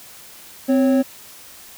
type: tone pair together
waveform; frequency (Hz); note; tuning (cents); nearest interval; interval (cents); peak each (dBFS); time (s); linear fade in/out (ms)
triangle; 260 / 550.9; C4 / C#5; -11 / -11; octave + minor second; 1300; -12 / -18; 0.68-1.03; 20
effects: white hiss -42 dBFS RMS until 1.77 s